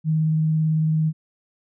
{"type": "tone with vibrato", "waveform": "sine", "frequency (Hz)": 157.2, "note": "D#3", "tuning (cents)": 18, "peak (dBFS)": -17, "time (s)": [0.04, 1.13], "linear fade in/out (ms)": 50, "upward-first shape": "sine", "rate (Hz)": 18, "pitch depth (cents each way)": 13, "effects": []}